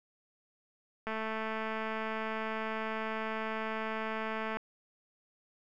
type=click train; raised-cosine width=0.5 ms; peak=-22 dBFS; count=771; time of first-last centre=1.07-4.57 s; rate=220 Hz; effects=none